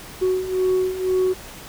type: beating tone pair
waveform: sine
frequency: 370 / 372 Hz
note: F#4 / F#4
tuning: 0 / +9 cents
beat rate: 2 Hz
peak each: -22 / -18 dBFS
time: 0.21-1.34 s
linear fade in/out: 20 ms
effects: tanh soft clip ceiling -14 dBFS + pink hiss -39 dBFS RMS until 1.68 s